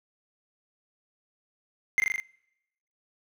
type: tone with echo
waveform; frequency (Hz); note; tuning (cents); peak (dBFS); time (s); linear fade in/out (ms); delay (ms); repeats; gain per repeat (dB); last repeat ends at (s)
triangle; 2093; C7; 0; -17; 1.98-2; 0; 40; 5; -2; 2.2
effects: noise-tail reverb RT60 0.9 s tail -26 dB re dry